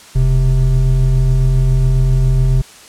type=tone pair together; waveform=triangle; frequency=40.9 / 130 Hz; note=E1 / C3; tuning=-13 / -11 cents; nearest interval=octave + minor sixth; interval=2002 cents; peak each=-10 dBFS; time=0.15-2.62 s; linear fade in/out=10 ms; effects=white hiss -39 dBFS RMS until 2.88 s + low-pass 9000 Hz 12 dB/octave